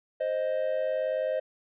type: tone pair together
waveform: triangle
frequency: 523.3 / 622.3 Hz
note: C5 / D#5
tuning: 0 / 0 cents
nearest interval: minor third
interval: 300 cents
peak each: -27 dBFS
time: 0.2-1.4 s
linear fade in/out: 10 ms
effects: resampled to 8000 Hz